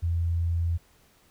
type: tone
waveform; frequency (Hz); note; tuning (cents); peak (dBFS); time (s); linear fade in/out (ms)
sine; 84.5; E2; +43; -23; 0.02-0.78; 20
effects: pink hiss -61 dBFS RMS until 1.3 s